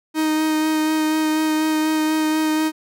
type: tone with vibrato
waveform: 45% pulse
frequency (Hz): 311.6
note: D#4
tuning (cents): +3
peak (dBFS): -17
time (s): 0.14-2.72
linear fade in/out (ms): 50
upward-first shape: sine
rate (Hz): 4.1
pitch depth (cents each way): 12
effects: none